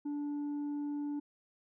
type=tone with tanh clipping; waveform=sine; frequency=291.1 Hz; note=D4; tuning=15 cents flat; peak=-35 dBFS; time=0.05-1.2 s; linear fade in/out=10 ms; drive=3 dB; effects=none